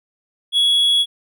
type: tone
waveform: triangle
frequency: 3356 Hz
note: G#7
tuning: 17 cents sharp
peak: -11 dBFS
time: 0.52-1.06 s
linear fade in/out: 50 ms
effects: none